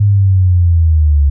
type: linear sweep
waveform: sine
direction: down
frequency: 103.83 to 69.5 Hz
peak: -6 dBFS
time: 0-1.3 s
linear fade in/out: 10 ms
effects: none